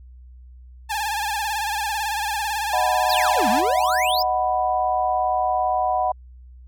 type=tone with vibrato; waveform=sawtooth; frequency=850 Hz; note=G#5; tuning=40 cents sharp; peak=-19 dBFS; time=0.89-3.62 s; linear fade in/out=20 ms; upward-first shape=sine; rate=18 Hz; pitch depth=97 cents each way
type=chord; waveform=sine; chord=B major; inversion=first; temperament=equal; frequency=622.3 / 740 / 987.8 Hz; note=D#5 / F#5 / B5; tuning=0 / 0 / 0 cents; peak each=-26 / -20 / -25 dBFS; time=2.73-6.12 s; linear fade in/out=5 ms
type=exponential two-way sweep; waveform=square; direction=down then up; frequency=5500 to 199.5 to 5500 Hz; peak=-23 dBFS; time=3.09-4.23 s; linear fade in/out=10 ms; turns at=3.49 s
effects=added 62 Hz sine -41 dBFS peak until 6.67 s